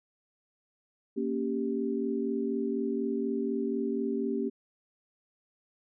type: chord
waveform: sine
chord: G diminished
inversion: first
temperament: equal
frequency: 233.1 / 277.2 / 392 Hz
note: Bb3 / Db4 / G4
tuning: 0 / 0 / 0 cents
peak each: -32 / -33 / -32 dBFS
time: 1.16-4.5 s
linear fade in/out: 20 ms
effects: none